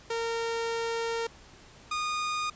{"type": "tone pair in turn", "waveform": "sawtooth", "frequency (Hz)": [460, 1228.1], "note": ["A#4", "D#6"], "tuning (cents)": [-23, -23], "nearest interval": "octave + perfect fourth", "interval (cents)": 1700, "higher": "second", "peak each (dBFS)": -25, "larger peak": "neither", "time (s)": [[0.1, 1.27], [1.91, 2.5]], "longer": "first", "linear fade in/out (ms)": 5, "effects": ["pink hiss -53 dBFS RMS until 2.55 s", "resampled to 16000 Hz"]}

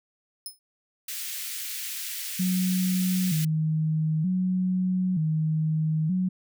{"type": "tone with exponential decay", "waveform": "10% pulse", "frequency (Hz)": 5190, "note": "E8", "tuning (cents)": -28, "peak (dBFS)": -25, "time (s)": [0.46, 0.59], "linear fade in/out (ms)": 1, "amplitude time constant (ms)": 28}
{"type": "high-pass noise", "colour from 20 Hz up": "white", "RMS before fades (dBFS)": -34, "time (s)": [1.08, 3.45], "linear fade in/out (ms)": 5, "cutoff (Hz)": 1800, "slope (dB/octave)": 24}
{"type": "tone with vibrato", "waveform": "sine", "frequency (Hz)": 170, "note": "F3", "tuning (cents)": -46, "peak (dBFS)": -22, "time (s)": [2.39, 6.29], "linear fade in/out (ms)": 10, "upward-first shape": "square", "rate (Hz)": 0.54, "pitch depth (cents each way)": 140}
{"effects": []}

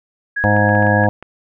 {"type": "tone", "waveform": "sine", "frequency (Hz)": 1661.2, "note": "G#6", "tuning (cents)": 0, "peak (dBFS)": -17, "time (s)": [0.36, 1.07], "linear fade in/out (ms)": 10}
{"type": "harmonic tone", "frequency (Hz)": 103.83, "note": "G#2", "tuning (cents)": 0, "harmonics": [1, 2, 3, 5, 6, 7, 8, 9], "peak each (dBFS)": [-16, -19, -23, -19, -22, -20, -25, -24], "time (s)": [0.44, 1.09], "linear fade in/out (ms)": 0}
{"type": "clicks", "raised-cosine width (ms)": 0.5, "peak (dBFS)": -18, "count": 7, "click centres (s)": [0.566, 0.692, 0.752, 0.826, 0.868, 1.038, 1.226]}
{"effects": []}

